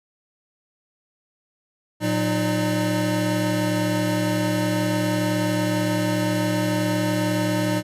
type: tone cluster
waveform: square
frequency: 115.4 / 182.8 / 306.7 / 599 Hz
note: A#2 / F#3 / D#4 / D5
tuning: -17 / -21 / -25 / +34 cents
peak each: -27 / -27 / -25 / -28 dBFS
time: 2-7.83 s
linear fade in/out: 50 ms
effects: resampled to 32000 Hz